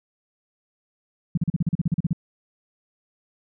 sine tone bursts, 167.3 Hz, E3, 26 cents sharp, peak -17 dBFS, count 13, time 1.35-2.131 s, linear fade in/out 5 ms, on 25 ms, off 38 ms, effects none

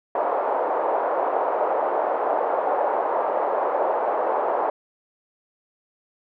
white band-pass noise, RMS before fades -23 dBFS, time 0.15-4.7 s, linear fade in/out 2 ms, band 460 to 880 Hz, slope 24 dB/octave, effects none

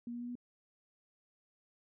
sine tone with pitch steps, 237.8 / 239.9 / 242 / 244.1 Hz, A#3 / A#3 / B3 / B3, +35 / +50 / -35 / -20 cents, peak -39 dBFS, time 0.07-0.354 s, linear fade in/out 2 ms, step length 71 ms, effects none

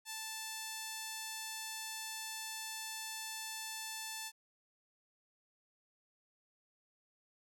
sawtooth tone with band-pass filter, 880 Hz, A5, in tune, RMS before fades -44 dBFS, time 0.05-4.32 s, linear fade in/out 50 ms, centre 8100 Hz, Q 0.63, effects none

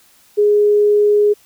sine tone, 415.3 Hz, G#4, in tune, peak -9 dBFS, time 0.37-1.34 s, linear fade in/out 20 ms, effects white hiss -51 dBFS RMS until 1.45 s

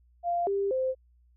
sine tone with pitch steps, 694 / 397 / 520 Hz, F5 / G4 / C5, -11 / +22 / -11 cents, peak -25 dBFS, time 0.23-0.95 s, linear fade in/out 50 ms, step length 240 ms, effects added 60 Hz sine -59 dBFS peak until 1.36 s

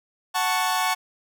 sawtooth chord, F# minor, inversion none, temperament equal, 740 / 880 / 1108.7 Hz, F#5 / A5 / C#6, 0 / 0 / 0 cents, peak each -22 dBFS, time 0.34-0.95 s, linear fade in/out 20 ms, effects none

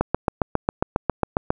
click train, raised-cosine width 1 ms, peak -4 dBFS, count 12, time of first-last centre 0.01-1.505 s, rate 7.36 Hz, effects none

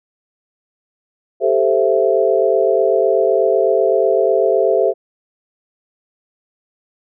sine chord, A minor seventh, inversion third, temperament equal with one note detuned, 392 / 440 / 523.3 / 665.4 Hz, G4 / A4 / C5 / E5, 0 / 0 / 0 / +16 cents, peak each -17 dBFS, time 1.4-4.94 s, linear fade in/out 50 ms, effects none

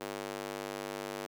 square tone with high-pass filter, 49.97 Hz, G1, 34 cents sharp, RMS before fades -40 dBFS, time 0-1.27 s, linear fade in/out 20 ms, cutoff 390 Hz, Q 1.2, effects none

